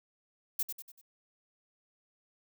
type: noise with echo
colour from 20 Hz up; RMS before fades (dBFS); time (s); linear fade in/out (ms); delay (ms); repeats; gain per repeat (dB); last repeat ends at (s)
violet; -31; 0.59-0.63; 5; 96; 4; -7; 1.014
effects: none